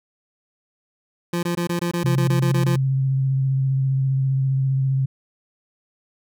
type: tone bursts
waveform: 25% pulse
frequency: 172.9 Hz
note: F3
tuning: 17 cents flat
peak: -17 dBFS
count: 12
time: 1.33-2.761 s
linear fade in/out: 5 ms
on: 100 ms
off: 21 ms
type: tone with vibrato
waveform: sine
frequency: 133.9 Hz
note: C3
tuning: 40 cents sharp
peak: -17 dBFS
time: 2.04-5.06 s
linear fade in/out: 10 ms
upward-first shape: square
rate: 15 Hz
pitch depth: 15 cents each way
effects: none